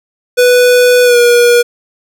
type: tone with pitch glide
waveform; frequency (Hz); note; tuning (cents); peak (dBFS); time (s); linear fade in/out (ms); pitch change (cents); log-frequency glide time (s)
square; 493.9 to 480.1; B4 to B4; 0 to -49; -5; 0.37-1.63; 20; -49; 1.04-1.17
effects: none